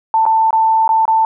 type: tone with dropouts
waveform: sine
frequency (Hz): 889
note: A5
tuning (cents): +18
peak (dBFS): -9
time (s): 0.14-1.25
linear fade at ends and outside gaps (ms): 1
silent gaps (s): 0.254-0.263 / 0.507-0.529 / 0.878-0.891 / 1.054-1.079
effects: none